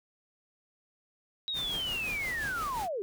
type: linear sweep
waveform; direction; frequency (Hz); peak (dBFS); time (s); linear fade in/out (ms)
sine; down; 3850 to 370; -31; 1.48-3.02; 0
type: noise with tremolo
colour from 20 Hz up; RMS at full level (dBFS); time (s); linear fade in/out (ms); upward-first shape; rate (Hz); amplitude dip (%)
pink; -40; 1.53-2.89; 50; triangle; 5.7; 50
effects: none